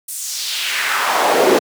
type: noise with high-pass filter sweep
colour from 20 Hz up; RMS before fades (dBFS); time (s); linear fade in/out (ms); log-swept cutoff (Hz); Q
brown; -17; 0.08-1.59; 5; 9900 to 320; 2
effects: high-pass 200 Hz 12 dB/octave